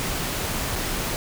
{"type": "noise with dropouts", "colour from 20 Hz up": "pink", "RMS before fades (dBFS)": -27, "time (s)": [0, 1.16], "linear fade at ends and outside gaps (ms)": 0, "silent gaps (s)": [0.755, 0.759], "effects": []}